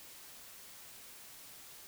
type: silence
effects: white hiss -53 dBFS RMS until 1.87 s